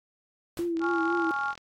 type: noise with exponential decay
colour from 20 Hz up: pink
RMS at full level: -37 dBFS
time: 0.57-0.75 s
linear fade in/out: 2 ms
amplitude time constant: 39 ms
type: tone with vibrato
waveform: sine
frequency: 337 Hz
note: E4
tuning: 38 cents sharp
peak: -26 dBFS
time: 0.59-1.31 s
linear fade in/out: 0 ms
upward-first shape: triangle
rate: 4 Hz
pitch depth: 59 cents each way
type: click train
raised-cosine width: 0.2 ms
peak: -27 dBFS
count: 35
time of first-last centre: 0.77-1.578 s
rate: 42.1 Hz
type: chord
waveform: sine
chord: Db major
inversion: second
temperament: equal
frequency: 830.6 / 1108.7 / 1396.9 Hz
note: Ab5 / Db6 / F6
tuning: 0 / 0 / 0 cents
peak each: -32 / -34 / -29 dBFS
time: 0.8-1.55 s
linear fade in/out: 50 ms
effects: AAC 48 kbps